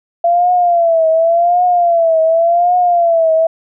sine tone with vibrato, 680 Hz, F5, 46 cents flat, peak -8 dBFS, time 0.24-3.47 s, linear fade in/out 5 ms, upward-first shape triangle, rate 0.89 Hz, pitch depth 110 cents each way, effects none

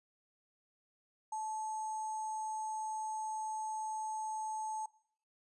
sine tone with sample-and-hold, 871 Hz, A5, 18 cents flat, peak -36 dBFS, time 1.32-4.86 s, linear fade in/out 5 ms, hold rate 7350 Hz, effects noise-tail reverb RT60 0.6 s tail -21 dB re dry + resampled to 24000 Hz

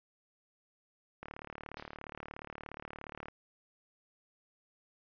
click train, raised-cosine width 0.5 ms, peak -28 dBFS, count 77, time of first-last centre 1.23-3.284 s, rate 37 Hz
white noise with exponential decay, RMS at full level -45 dBFS, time 1.77-1.96 s, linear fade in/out 2 ms, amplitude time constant 40 ms
effects resampled to 11025 Hz

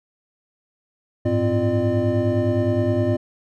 triangle tone cluster, 100.2 / 109.9 / 258.2 / 346.9 / 601 Hz, G2 / A2 / C4 / F4 / D5, +38 / -2 / -23 / -12 / +40 cents, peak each -22 dBFS, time 1.25-3.17 s, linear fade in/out 10 ms, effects none

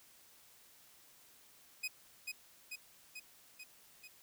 sawtooth tone with echo, 2507 Hz, D#7, 12 cents sharp, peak -33 dBFS, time 1.83-1.88 s, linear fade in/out 10 ms, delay 440 ms, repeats 5, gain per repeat -3 dB, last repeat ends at 4.08 s, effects white hiss -63 dBFS RMS until 4.22 s

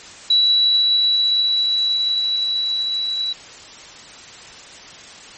sine tone with level ramp, 3925 Hz, B7, 11 cents flat, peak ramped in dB -11 to -20 dBFS, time 0.3-3.33 s, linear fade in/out 5 ms, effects white hiss -39 dBFS RMS until 5.37 s + MP3 32 kbps

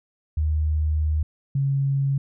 sine tone pair in turn, 77 / 137.79 Hz, D#2 / C#3, -17 / -10 cents, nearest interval minor seventh, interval 1007 cents, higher second, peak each -19 dBFS, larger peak neither, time 0.37-1.23 / 1.55-2.18 s, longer first, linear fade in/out 5 ms, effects none

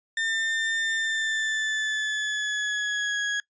35% pulse tone with pitch glide, 1801 to 1661.1 Hz, A6 to G#6, +40 to 0 cents, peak -23 dBFS, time 0.17-3.4 s, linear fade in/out 2 ms, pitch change -140 cents, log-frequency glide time 0.93-3.18 s, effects noise-tail reverb RT60 0.1 s tail -21 dB re dry + resampled to 16000 Hz

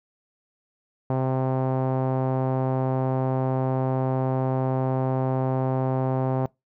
sawtooth tone with low-pass filter, 130.81 Hz, C3, in tune, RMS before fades -24 dBFS, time 1.1-6.46 s, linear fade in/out 0 ms, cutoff 800 Hz, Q 2.1, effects noise-tail reverb RT60 0.2 s tail -24 dB re dry

